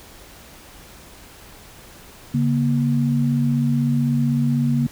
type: tone pair together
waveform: sine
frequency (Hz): 140.8 / 236.8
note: C#3 / A#3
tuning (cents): +27 / +27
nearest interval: major sixth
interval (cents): 900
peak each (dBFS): -19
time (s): 2.34-4.87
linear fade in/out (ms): 5
effects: pink hiss -44 dBFS RMS until 4.91 s